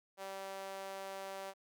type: tone with high-pass filter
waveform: sawtooth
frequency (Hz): 193.8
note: G3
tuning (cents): -20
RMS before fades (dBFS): -45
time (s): 0.17-1.54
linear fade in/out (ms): 50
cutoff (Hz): 610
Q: 2.1
effects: none